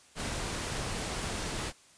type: noise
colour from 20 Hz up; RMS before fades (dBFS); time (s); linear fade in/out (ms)
pink; -35; 0.15-1.73; 50
effects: white hiss -59 dBFS RMS until 1.97 s + resampled to 22050 Hz